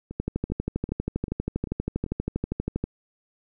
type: two click trains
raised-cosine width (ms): 3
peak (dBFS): -23 / -13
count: 6 / 34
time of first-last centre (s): 0.11-2.063 / 0.2-2.84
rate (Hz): 2.56 / 12.5
effects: none